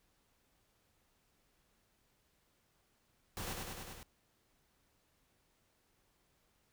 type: noise with echo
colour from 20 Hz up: pink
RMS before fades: -42 dBFS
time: 3.37-3.53 s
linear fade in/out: 0 ms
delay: 100 ms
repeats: 5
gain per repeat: -2 dB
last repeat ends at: 4.03 s
effects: pink hiss -75 dBFS RMS until 6.72 s